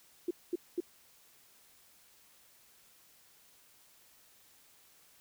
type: tone bursts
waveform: sine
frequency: 349.2 Hz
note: F4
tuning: in tune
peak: -29 dBFS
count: 3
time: 0.28-0.804 s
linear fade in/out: 5 ms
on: 28 ms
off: 220 ms
effects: white hiss -63 dBFS RMS until 5.2 s